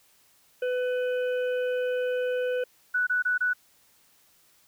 harmonic tone, 500 Hz, B4, 21 cents sharp, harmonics 1 / 3 / 5 / 6, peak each -25 / -36 / -45 / -47 dBFS, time 0.62-2.64 s, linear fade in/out 5 ms
sine tone bursts, 1481 Hz, F#6, 1 cent sharp, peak -22 dBFS, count 4, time 2.94-3.535 s, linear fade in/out 10 ms, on 130 ms, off 25 ms
effects white hiss -62 dBFS RMS until 4.67 s

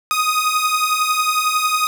sawtooth beating tone pair, 1241 / 1252 Hz, D#6 / D#6, -5 / +10 cents, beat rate 11 Hz, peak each -17 / -14 dBFS, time 0.11-1.87 s, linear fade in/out 0 ms, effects none

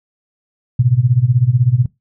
sine tone with tremolo, 123.47 Hz, B2, in tune, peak -6 dBFS, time 0.79-1.86 s, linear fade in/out 5 ms, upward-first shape sine, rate 16 Hz, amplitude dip 90%, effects noise-tail reverb RT60 0.2 s tail -22 dB re dry

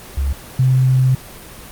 sine tone pair in turn, 68.7 / 129.69 Hz, C#2 / C3, -15 / -15 cents, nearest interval major seventh, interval 1100 cents, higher second, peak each -15 / -10 dBFS, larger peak second, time 0.17-0.33 / 0.59-1.15 s, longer second, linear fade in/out 5 ms, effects pink hiss -36 dBFS RMS until 1.71 s + Opus 24 kbps

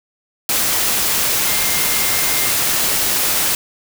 sine tone in noise, 2106 Hz, C7, 11 cents sharp, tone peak -27 dBFS, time 1.47-2.51 s, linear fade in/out 2 ms, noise white, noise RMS -17 dBFS, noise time 0.49-3.55 s, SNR -13 dB, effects none

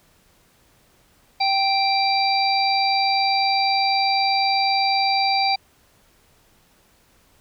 harmonic tone, 784 Hz, G5, in tune, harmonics 1 / 3 / 5 / 6, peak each -19 / -25 / -30 / -23 dBFS, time 1.4-5.56 s, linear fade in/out 10 ms, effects pink hiss -58 dBFS RMS until 7.4 s

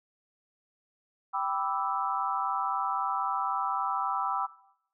sine chord, E minor seventh, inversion first, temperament equal, 784 / 987.8 / 1174.7 / 1318.5 Hz, G5 / B5 / D6 / E6, 0 / 0 / 0 / 0 cents, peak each -33 / -33 / -34 / -33 dBFS, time 1.33-4.47 s, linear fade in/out 20 ms, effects noise-tail reverb RT60 0.7 s tail -17 dB re dry

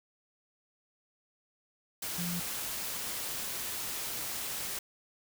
sine tone in noise, 174.61 Hz, F3, in tune, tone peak -34 dBFS, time 2.18-2.4 s, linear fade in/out 5 ms, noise white, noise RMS -37 dBFS, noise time 2.02-4.79 s, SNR 0 dB, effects none

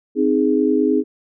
sine chord, Ab major, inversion first, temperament equal, 261.6 / 311.1 / 415.3 Hz, C4 / Eb4 / Ab4, 0 / 0 / 0 cents, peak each -18 dBFS, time 0.15-1.04 s, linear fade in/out 50 ms, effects none

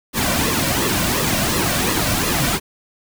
pink noise with flanger, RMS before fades -19 dBFS, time 0.13-2.6 s, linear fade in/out 50 ms, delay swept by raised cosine 1.3 to 2.4 ms, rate 2.8 Hz, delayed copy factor -0.65, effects none

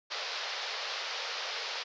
white band-pass noise, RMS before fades -37 dBFS, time 0.1-1.84 s, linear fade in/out 20 ms, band 440 to 5300 Hz, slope 48 dB/octave, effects resampled to 16000 Hz

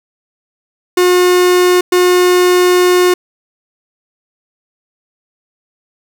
45% pulse tone bursts at uneven times, 360 Hz, F#4, 47 cents flat, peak -7 dBFS, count 2, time 0.97-1.81 / 1.92-3.14 s, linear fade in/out 5 ms, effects none

